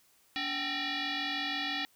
sine tone with frequency modulation, 766 Hz, G5, 40 cents flat, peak -31 dBFS, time 0.36-1.85 s, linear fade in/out 0 ms, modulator 526 Hz, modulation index 6.9, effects white hiss -66 dBFS RMS until 1.95 s

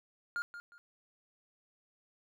triangle tone with echo, 1412 Hz, F6, 19 cents sharp, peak -31 dBFS, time 0.36-0.42 s, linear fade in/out 0 ms, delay 180 ms, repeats 2, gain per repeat -11 dB, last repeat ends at 0.78 s, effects none

